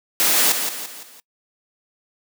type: noise with echo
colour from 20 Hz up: white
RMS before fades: -17 dBFS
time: 0.2-0.52 s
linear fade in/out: 0 ms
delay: 170 ms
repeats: 4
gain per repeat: -7 dB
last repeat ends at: 1.2 s
effects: noise-tail reverb RT60 0.1 s tail -23 dB re dry + high-pass 200 Hz 12 dB/octave